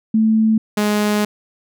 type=tone pair in turn; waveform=sine / sawtooth; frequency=220 / 209 Hz; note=A3 / G#3; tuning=0 / +11 cents; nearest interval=minor second; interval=89 cents; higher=first; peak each=-11 dBFS; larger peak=neither; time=0.14-0.58 / 0.77-1.25 s; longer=second; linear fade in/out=5 ms; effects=none